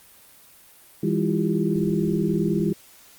sine tone cluster, 163.6 / 202.2 / 329 / 347.8 / 397.5 Hz, E3 / G#3 / E4 / F4 / G4, -13 / -46 / -3 / -7 / +24 cents, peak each -25 / -24 / -27 / -28 / -29 dBFS, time 1.03-2.73 s, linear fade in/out 5 ms, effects white hiss -51 dBFS RMS until 3.18 s + Opus 32 kbps

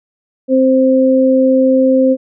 sine tone pair together, 262.4 / 523.3 Hz, C4 / C5, +5 / 0 cents, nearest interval octave, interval 1195 cents, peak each -10 dBFS, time 0.48-2.17 s, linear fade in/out 50 ms, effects none

